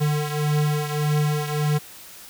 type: beating tone pair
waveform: square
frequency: 149.1 / 150.8 Hz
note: D3 / D3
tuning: +27 / +46 cents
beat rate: 1.7 Hz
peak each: -22 / -27 dBFS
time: 0-1.79 s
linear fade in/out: 20 ms
effects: white hiss -43 dBFS RMS until 2.29 s